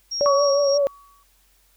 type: tone with tremolo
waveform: sine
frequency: 5588 Hz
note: F8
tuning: in tune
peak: -24 dBFS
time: 0.11-0.78 s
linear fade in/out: 10 ms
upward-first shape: sine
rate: 3.5 Hz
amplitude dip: 45%
type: tone with vibrato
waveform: sine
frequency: 564 Hz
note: C#5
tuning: 30 cents sharp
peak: -16 dBFS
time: 0.21-0.87 s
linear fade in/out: 0 ms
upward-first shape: triangle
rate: 5.7 Hz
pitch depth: 54 cents each way
type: tone with exponential decay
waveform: sine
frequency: 1130 Hz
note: C#6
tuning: 33 cents sharp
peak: -16 dBFS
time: 0.26-1.23 s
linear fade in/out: 0 ms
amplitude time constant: 210 ms
effects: added 46 Hz sine -61 dBFS peak until 1.76 s + white hiss -61 dBFS RMS until 1.76 s